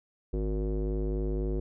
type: tone with low-pass filter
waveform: square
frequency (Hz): 51.91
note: G#1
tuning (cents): 0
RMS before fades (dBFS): -30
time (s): 0.33-1.6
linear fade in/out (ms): 5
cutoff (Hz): 410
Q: 4.6
effects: none